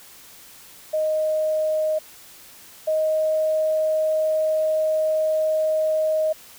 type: tone pair in turn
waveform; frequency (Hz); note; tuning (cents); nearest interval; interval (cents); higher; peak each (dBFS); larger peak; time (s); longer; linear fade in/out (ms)
sine; 622 / 625.6; D#5 / D#5; -1 / +9; unison; 10; second; -19 / -18; second; 0.93-1.99 / 2.87-6.33; second; 10
effects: white hiss -46 dBFS RMS until 6.58 s